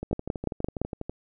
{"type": "two click trains", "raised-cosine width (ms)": 2, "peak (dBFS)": [-19, -12], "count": [14, 5], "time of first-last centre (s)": [[0.03, 1.096], [0.13, 0.816]], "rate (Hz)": [12.2, 5.83], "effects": []}